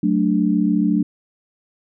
sine chord, D major, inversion first, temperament equal with one note detuned, 186.18 / 220 / 293.7 Hz, F#3 / A3 / D4, +11 / 0 / 0 cents, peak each -19 dBFS, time 0.03-1.03 s, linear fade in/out 5 ms, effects none

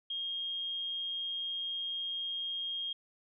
sine tone, 3238 Hz, G#7, 45 cents flat, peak -34 dBFS, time 0.1-2.93 s, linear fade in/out 5 ms, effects none

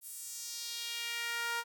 sawtooth tone with high-pass filter sweep, 469.1 Hz, A#4, 11 cents sharp, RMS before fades -39 dBFS, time 0.01-1.64 s, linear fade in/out 50 ms, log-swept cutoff 11000 to 1100 Hz, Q 1.7, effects none

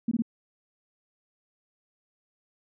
sine tone bursts, 230 Hz, A#3, 23 cents flat, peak -22 dBFS, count 3, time 0.08-0.222 s, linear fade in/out 5 ms, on 34 ms, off 20 ms, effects none

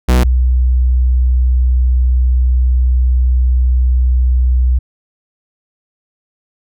45% pulse / sine tone pair in turn, 62.3 / 62.55 Hz, B1 / B1, +16 / +23 cents, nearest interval unison, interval 7 cents, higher second, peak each -7 / -8 dBFS, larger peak first, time 0.08-0.24 / 0.24-4.79 s, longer second, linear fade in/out 10 ms, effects none

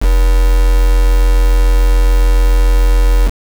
sine tone with quantisation, 43.5 Hz, F1, 6 cents flat, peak -6 dBFS, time 0-3.31 s, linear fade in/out 50 ms, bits 3, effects none

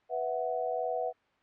sine chord, B suspended fourth, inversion none, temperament just, 493.9 / 658.5 / 740.8 Hz, B4 / E5 / F#5, 0 / -2 / +2 cents, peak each -34 dBFS, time 0.09-1.13 s, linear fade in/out 50 ms, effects white hiss -68 dBFS RMS until 1.42 s + low-pass 2000 Hz 12 dB/octave

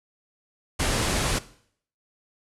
pink low-pass noise, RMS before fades -25 dBFS, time 0.79-1.39 s, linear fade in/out 10 ms, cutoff 11000 Hz, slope 48 dB/octave, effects noise-tail reverb RT60 0.6 s tail -17 dB re dry

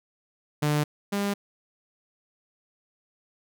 sawtooth tone pair in turn, 148.9 / 201.4 Hz, D3 / G3, +24 / +47 cents, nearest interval perfect fourth, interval 523 cents, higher second, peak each -18 / -21 dBFS, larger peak first, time 0.62-0.84 / 1.12-1.34 s, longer neither, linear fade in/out 10 ms, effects none

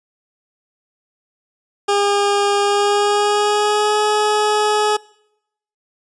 20% pulse tone with pitch glide, 405.3 to 422.5 Hz, G#4 to G#4, -42 to +30 cents, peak -9 dBFS, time 1.88-4.97 s, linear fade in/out 10 ms, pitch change +72 cents, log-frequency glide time 2.61-3.99 s, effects noise-tail reverb RT60 0.8 s tail -24 dB re dry + resampled to 22050 Hz

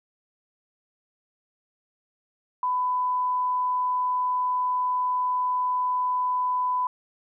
sine tone, 1000 Hz, B5, 21 cents sharp, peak -22 dBFS, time 2.63-6.87 s, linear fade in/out 2 ms, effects none

